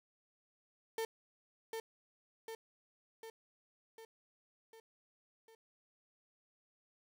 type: tone with echo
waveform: 35% pulse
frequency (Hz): 449.1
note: A4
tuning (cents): +35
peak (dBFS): -34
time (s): 0.98-1.05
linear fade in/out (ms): 2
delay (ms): 750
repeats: 6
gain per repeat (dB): -4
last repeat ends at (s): 5.55
effects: none